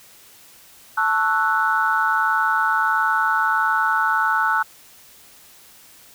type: chord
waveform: sine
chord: F# minor seventh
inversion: first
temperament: equal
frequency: 880 / 1108.7 / 1318.5 / 1480 Hz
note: A5 / C#6 / E6 / F#6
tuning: 0 / 0 / 0 / 0 cents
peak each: -22 / -26 / -21 / -20 dBFS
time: 0.97-4.63 s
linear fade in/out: 10 ms
effects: tanh soft clip ceiling -6 dBFS + white hiss -48 dBFS RMS until 6.14 s